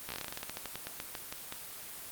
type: slowing click train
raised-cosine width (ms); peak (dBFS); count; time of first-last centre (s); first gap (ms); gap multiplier
0.2; -20; 21; 0.09-1.524; 14; 1.15
effects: white hiss -45 dBFS RMS until 2.11 s + Opus 24 kbps